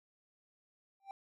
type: tone with exponential growth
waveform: triangle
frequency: 784 Hz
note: G5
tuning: in tune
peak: -37 dBFS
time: 1-1.11 s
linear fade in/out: 1 ms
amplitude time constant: 22 ms
effects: none